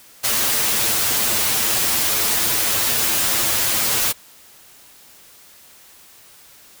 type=noise with comb filter; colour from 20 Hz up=white; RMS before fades=-19 dBFS; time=0.23-4.13 s; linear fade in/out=20 ms; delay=8.9 ms; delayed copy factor=+0.75; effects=white hiss -47 dBFS RMS until 6.8 s